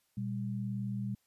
sine tone pair together, 120.6 / 199.06 Hz, B2 / G3, -41 / +27 cents, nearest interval major sixth, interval 868 cents, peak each -36 / -36 dBFS, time 0.17-1.15 s, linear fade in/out 5 ms, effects white hiss -75 dBFS RMS until 1.26 s + resampled to 32000 Hz

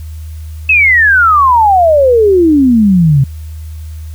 sine exponential sweep, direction down, 2637 to 130.81 Hz, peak -4 dBFS, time 0.69-3.24 s, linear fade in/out 5 ms, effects added 78 Hz sine -22 dBFS peak until 4.14 s + white hiss -44 dBFS RMS until 4.14 s

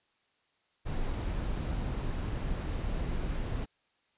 brown noise, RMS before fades -33 dBFS, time 0.85-3.66 s, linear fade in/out 20 ms, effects white hiss -73 dBFS RMS until 4.17 s + resampled to 8000 Hz

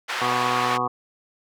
white band-pass noise, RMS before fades -28 dBFS, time 0.08-0.78 s, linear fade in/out 20 ms, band 760 to 2300 Hz, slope 12 dB/octave
harmonic tone, 123.47 Hz, B2, in tune, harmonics 1 / 2 / 3 / 4 / 6 / 7 / 8 / 9 / 10, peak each -36 / -33 / -34 / -32 / -28 / -34 / -30 / -25 / -31 dBFS, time 0.21-0.88 s, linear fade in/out 10 ms
effects none

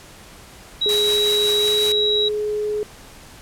sine tone, 3868 Hz, B7, 37 cents flat, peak -17 dBFS, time 0.81-2.29 s, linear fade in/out 10 ms
sine tone with pitch glide, 417.5 to 421.4 Hz, G#4 to G#4, +9 to +25 cents, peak -20 dBFS, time 0.86-2.83 s, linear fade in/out 0 ms, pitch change +16 cents, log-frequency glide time 1.61-1.71 s
white noise with tremolo, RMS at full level -26 dBFS, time 0.89-1.92 s, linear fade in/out 0 ms, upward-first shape triangle, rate 5.4 Hz, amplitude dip 35%
effects pink hiss -43 dBFS RMS until 3.41 s + low-pass 12000 Hz 12 dB/octave

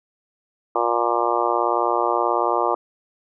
harmonic tone, 118.5 Hz, A#2, 29 cents sharp, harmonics 3 / 4 / 5 / 6 / 7 / 8 / 9 / 10, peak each -26 / -26 / -26 / -26 / -26 / -26 / -26 / -26 dBFS, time 0.75-2.75 s, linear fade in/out 5 ms, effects none

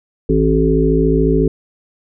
harmonic tone with a mistuned harmonic, 54 Hz, A1, 32 cents flat, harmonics 1 / 3 / 5 / 7 / 8, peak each -17 / -17 / -17 / -17 / -17 dBFS, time 0.29-1.48 s, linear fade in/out 5 ms, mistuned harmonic 1, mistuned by +29 cents, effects none

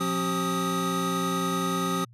square tone cluster, 177.1 / 268.5 / 384.8 / 1250 Hz, F3 / C4 / G4 / D#6, +24 / +45 / -32 / +8 cents, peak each -30 / -33 / -34 / -30 dBFS, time 0-2.05 s, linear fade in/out 10 ms, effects added 118 Hz sine -49 dBFS peak until 2.13 s + resampled to 32000 Hz

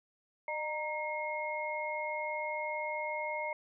sine tone cluster, 608 / 933 / 2150 Hz, D#5 / A#5 / C7, -40 / +1 / +47 cents, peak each -38 / -38 / -38 dBFS, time 0.48-3.53 s, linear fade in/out 2 ms, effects none

